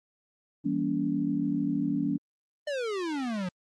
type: chord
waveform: sine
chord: E diminished seventh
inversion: none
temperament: just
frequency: 164.81 / 197.78 / 237.3 / 284.8 Hz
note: E3 / G3 / Bb3 / Db4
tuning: 0 / +16 / +31 / +47 cents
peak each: -34 / -33 / -32 / -28 dBFS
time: 0.64-2.18 s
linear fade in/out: 20 ms
type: exponential sweep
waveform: square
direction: down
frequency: 609 to 174.61 Hz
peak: -30 dBFS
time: 2.67-3.49 s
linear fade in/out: 5 ms
effects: low-pass 6000 Hz 12 dB/octave + Opus 24 kbps